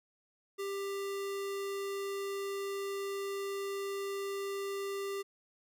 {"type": "tone", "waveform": "square", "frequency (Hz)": 395.8, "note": "G4", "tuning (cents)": 17, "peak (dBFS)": -36, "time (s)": [0.58, 5.23], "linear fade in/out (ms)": 20, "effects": []}